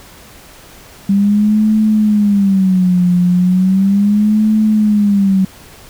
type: tone with vibrato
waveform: sine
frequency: 196 Hz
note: G3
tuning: in tune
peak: -8 dBFS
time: 1.09-5.45 s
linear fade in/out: 5 ms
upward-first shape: sine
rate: 0.36 Hz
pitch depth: 170 cents each way
effects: pink hiss -39 dBFS RMS until 5.89 s